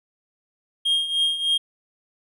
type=tone with tremolo; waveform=triangle; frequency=3232 Hz; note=G#7; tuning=48 cents flat; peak=-15 dBFS; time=0.85-1.58 s; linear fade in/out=10 ms; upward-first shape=triangle; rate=3.3 Hz; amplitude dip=75%; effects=none